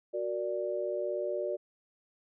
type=chord; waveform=sine; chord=Gb augmented; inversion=none; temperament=equal; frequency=370 / 466.2 / 587.3 Hz; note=Gb4 / Bb4 / D5; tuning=0 / 0 / 0 cents; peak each=-35 / -38 / -33 dBFS; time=0.13-1.57 s; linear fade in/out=20 ms; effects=none